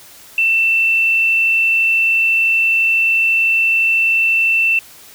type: tone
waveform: sine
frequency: 2677 Hz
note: E7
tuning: 26 cents sharp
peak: -11 dBFS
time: 0.38-4.79 s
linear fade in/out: 2 ms
effects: white hiss -41 dBFS RMS until 5.14 s